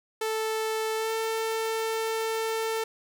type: tone with pitch glide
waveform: sawtooth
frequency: 440 to 446.4 Hz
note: A4 to A4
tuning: 0 to +25 cents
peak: -23 dBFS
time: 0.21-2.84 s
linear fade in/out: 5 ms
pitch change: +25 cents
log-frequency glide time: 0.96-1.11 s
effects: none